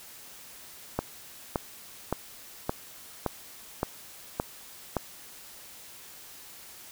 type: click train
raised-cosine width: 1 ms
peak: -12 dBFS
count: 8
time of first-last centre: 0.99-4.967 s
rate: 1.76 Hz
effects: white hiss -48 dBFS RMS until 6.91 s